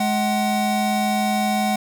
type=tone pair together; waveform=square; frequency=210.5 / 750 Hz; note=G#3 / F#5; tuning=+24 / +23 cents; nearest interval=octave + minor seventh; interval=2199 cents; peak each=-22 dBFS; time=0-1.76 s; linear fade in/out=5 ms; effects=none